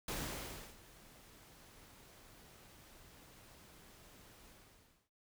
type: noise with ADSR envelope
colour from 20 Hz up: pink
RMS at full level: -40 dBFS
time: 0.08-5.1 s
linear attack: 3 ms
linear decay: 670 ms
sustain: -20 dB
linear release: 620 ms
effects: none